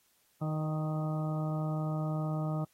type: harmonic tone with a mistuned harmonic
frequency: 155.56 Hz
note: D#3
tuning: in tune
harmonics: 1 / 2 / 3 / 4 / 5 / 6 / 7 / 8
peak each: -31 / -40 / -49 / -41 / -45 / -52 / -53 / -45 dBFS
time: 0.41-2.65 s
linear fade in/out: 10 ms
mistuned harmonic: 4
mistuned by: -16 cents
effects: white hiss -70 dBFS RMS until 2.73 s + AAC 48 kbps